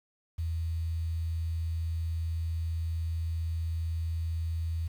sine tone with quantisation, 82.2 Hz, E2, 4 cents flat, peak -29 dBFS, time 0.38-4.88 s, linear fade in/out 10 ms, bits 9, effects none

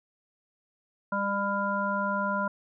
harmonic tone, 200 Hz, G3, 35 cents sharp, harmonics 1 / 3 / 5 / 7, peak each -32 / -33 / -30 / -31 dBFS, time 1.12-2.48 s, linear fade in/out 5 ms, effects none

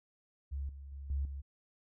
sine tone with level steps, 69.3 Hz, C#2, in tune, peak -35 / -45 / -42 / -31 / -39 dBFS, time 0.51-1.42 s, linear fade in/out 20 ms, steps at 0.69 / 0.92 / 1.1 / 1.25 s, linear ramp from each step 2 ms, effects none

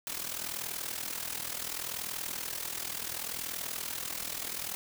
white noise with amplitude modulation, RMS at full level -34 dBFS, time 0.07-4.75 s, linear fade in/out 0 ms, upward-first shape sine, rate 40.7 Hz, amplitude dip 75%, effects none

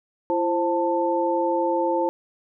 sine tone cluster, 338.7 / 527 / 886 Hz, E4 / C5 / A5, +47 / +12 / +12 cents, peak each -24 dBFS, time 0.3-2.09 s, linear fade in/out 0 ms, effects none

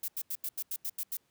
violet noise bursts, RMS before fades -35 dBFS, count 9, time 0.03-1.17 s, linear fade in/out 5 ms, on 52 ms, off 84 ms, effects pink hiss -73 dBFS RMS until 1.3 s + high-pass 80 Hz 12 dB/octave

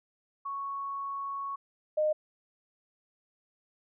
sine tone pair in turn, 1108.7 / 612.8 Hz, C#6 / D#5, 0 / -27 cents, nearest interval minor seventh, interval 1027 cents, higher first, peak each -33 / -24 dBFS, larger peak second, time 0.45-1.56 / 1.97-2.13 s, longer first, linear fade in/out 10 ms, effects none

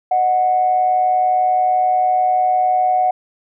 sine tone pair together, 618 / 737.7 Hz, D#5 / F#5, -12 / -5 cents, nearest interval minor third, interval 307 cents, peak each -22 / -12 dBFS, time 0.11-3.11 s, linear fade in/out 5 ms, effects tanh soft clip ceiling -6 dBFS

